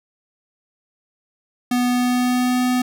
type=tone with pitch glide; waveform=square; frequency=246.5 to 250.4 Hz; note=B3 to B3; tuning=-3 to +24 cents; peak=-17 dBFS; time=1.71-2.82 s; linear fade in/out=5 ms; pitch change=+27 cents; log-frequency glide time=1.87-2.63 s; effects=none